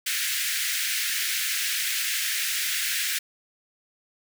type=high-pass noise; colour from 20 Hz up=pink; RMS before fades=-27 dBFS; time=0.06-3.19 s; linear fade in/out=10 ms; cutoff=1600 Hz; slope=48 dB/octave; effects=none